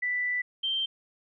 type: tone pair in turn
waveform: sine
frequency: 1979 / 3141 Hz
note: B6 / G7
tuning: +3 / +3 cents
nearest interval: minor sixth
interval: 800 cents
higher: second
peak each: -26 dBFS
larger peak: neither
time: 0.02-0.42 / 0.63-0.86 s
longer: first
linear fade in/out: 10 ms
effects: none